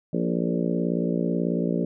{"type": "harmonic tone with a mistuned harmonic", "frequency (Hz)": 58.27, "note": "A#1", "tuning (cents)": 0, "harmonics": [3, 4, 5, 6, 7, 8, 9, 10], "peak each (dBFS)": [-26, -28, -30, -32, -33, -34, -35, -36], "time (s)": [0.13, 1.85], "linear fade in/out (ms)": 5, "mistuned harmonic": 7, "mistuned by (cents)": 16, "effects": []}